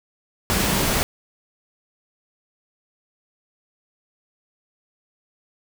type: tone in noise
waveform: sine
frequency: 196 Hz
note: G3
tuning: in tune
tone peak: -29 dBFS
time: 0.52-0.81 s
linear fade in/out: 0 ms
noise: pink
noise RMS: -21 dBFS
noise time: 0.5-1.03 s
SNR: -11 dB
effects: none